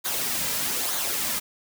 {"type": "noise with flanger", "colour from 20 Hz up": "white", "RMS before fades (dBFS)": -27, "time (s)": [0.04, 1.4], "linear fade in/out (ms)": 20, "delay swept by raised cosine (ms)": [0.37, 2.77], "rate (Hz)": 1.1, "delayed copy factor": -0.5, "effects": []}